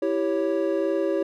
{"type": "chord", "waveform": "triangle", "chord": "C# diminished", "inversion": "first", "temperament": "equal", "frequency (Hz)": [329.6, 392, 554.4], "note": ["E4", "G4", "C#5"], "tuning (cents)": [0, 0, 0], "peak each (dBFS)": -24, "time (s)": [0.02, 1.23], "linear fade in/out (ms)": 5, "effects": []}